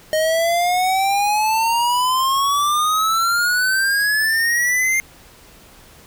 square exponential sweep, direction up, 619 to 2118 Hz, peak -16 dBFS, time 0.13-5 s, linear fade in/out 0 ms, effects pink hiss -46 dBFS RMS until 6.06 s

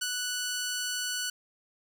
10% pulse tone with ADSR envelope, 1481 Hz, F#6, 1 cent sharp, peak -20 dBFS, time 0.01-1.3 s, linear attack 11 ms, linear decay 47 ms, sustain -2 dB, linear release 4 ms, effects none

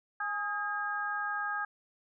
sine tone cluster, 829 / 1253 / 1621 Hz, G#5 / D#6 / G#6, -3 / +12 / -42 cents, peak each -38 / -36 / -34 dBFS, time 0.2-1.65 s, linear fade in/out 5 ms, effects none

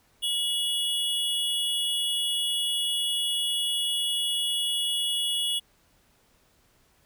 square tone pair together, 2911 / 3379 Hz, F#7 / G#7, -29 / +29 cents, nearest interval minor third, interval 258 cents, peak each -29 / -28 dBFS, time 0.22-5.6 s, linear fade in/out 20 ms, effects pink hiss -64 dBFS RMS until 7.05 s

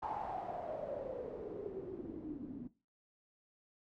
white noise with low-pass filter sweep, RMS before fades -43 dBFS, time 0.02-2.68 s, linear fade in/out 10 ms, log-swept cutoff 890 to 250 Hz, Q 8.9, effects noise-tail reverb RT60 0.3 s tail -17 dB re dry

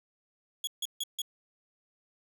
sawtooth tone bursts, 3346 Hz, G#7, 12 cents sharp, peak -28 dBFS, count 4, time 0.64-1.218 s, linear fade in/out 2 ms, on 32 ms, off 150 ms, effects none

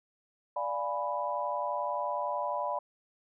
sine chord, D diminished seventh, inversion none, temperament equal, 587.3 / 698.5 / 830.6 / 987.8 Hz, D5 / F5 / Ab5 / Cb6, 0 / 0 / 0 / 0 cents, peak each -35 / -38 / -38 / -33 dBFS, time 0.56-2.79 s, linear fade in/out 5 ms, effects none

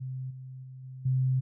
sine tone with level steps, 130 Hz, C3, 11 cents flat, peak -33 / -40 / -42 / -40 / -23 dBFS, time 0-1.41 s, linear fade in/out 20 ms, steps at 0.3 / 0.63 / 0.83 / 1.05 s, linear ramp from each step 10 ms, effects none

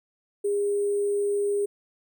sine tone with sample-and-hold, 406.9 Hz, G#4, 35 cents flat, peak -22 dBFS, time 0.44-1.66 s, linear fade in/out 10 ms, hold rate 8820 Hz, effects none

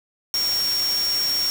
sine tone in noise, 5540 Hz, F8, 15 cents flat, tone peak -20 dBFS, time 0.34-1.5 s, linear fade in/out 0 ms, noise white, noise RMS -30 dBFS, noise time 0.34-1.5 s, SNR +7 dB, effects none

